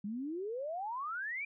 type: exponential sweep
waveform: sine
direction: up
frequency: 196 to 2400 Hz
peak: -36 dBFS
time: 0.04-1.45 s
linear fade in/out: 5 ms
effects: none